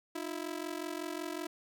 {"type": "ring-modulated tone", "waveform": "sawtooth", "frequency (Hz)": 329.1, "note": "E4", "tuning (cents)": -3, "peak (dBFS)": -30, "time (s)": [0.15, 1.47], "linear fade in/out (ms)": 5, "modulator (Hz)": 22.7, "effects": []}